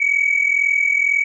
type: tone pair together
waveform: sine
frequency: 2243 / 2285 Hz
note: C#7 / D7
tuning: +20 / -48 cents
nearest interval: unison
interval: 32 cents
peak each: -16 dBFS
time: 0-1.24 s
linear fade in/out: 10 ms
effects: tanh soft clip ceiling -9 dBFS